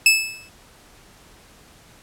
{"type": "tone with exponential decay", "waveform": "sawtooth", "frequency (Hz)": 2613, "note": "E7", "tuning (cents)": -16, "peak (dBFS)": -5, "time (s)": [0.06, 0.49], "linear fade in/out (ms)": 2, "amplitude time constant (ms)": 92, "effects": ["pink hiss -50 dBFS RMS until 2.02 s", "low-pass 12000 Hz 12 dB/octave"]}